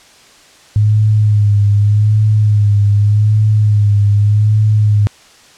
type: tone with vibrato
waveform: sine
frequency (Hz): 104.6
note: G#2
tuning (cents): +13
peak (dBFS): -7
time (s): 0.76-5.07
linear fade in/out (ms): 0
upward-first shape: sine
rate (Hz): 0.84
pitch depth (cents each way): 42
effects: white hiss -43 dBFS RMS until 5.57 s + low-pass 7000 Hz 12 dB/octave